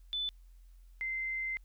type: tone pair in turn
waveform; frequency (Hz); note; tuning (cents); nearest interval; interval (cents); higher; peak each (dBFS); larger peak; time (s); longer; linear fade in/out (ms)
sine; 3500 / 2076; A7 / C7; -10 / -14; major sixth; 904; first; -32 / -33; first; 0.13-0.29 / 1.01-1.57; second; 0
effects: added 43 Hz sine -53 dBFS peak until 1.64 s + white hiss -75 dBFS RMS until 1.64 s